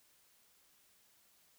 silence, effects white hiss -69 dBFS RMS until 1.58 s

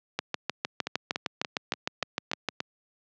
two click trains, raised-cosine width 0.2 ms, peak -12 / -9 dBFS, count 7 / 16, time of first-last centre 0.87-2.604 / 0.19-2.487 s, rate 3.46 / 6.53 Hz, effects high-pass 150 Hz 12 dB/octave + low-pass 5000 Hz 12 dB/octave

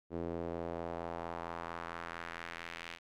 sawtooth tone with band-pass filter sweep, 84.4 Hz, E2, 41 cents sharp, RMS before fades -42 dBFS, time 0.1-2.99 s, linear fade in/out 50 ms, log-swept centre 380 to 2600 Hz, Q 1.5, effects none

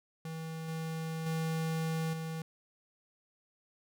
square tone with level steps, 161.3 Hz, E3, 37 cents flat, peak -39 / -36 / -32 / -37 dBFS, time 0.25-2.42 s, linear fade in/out 2 ms, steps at 0.68 / 1.26 / 2.13 s, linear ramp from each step 5 ms, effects none

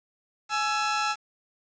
sawtooth tone pair together, 841.3 / 1332 Hz, G#5 / E6, +22 / +18 cents, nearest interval minor sixth, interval 796 cents, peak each -24 / -23 dBFS, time 0.49-1.16 s, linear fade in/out 50 ms, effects resampled to 16000 Hz + 8-bit

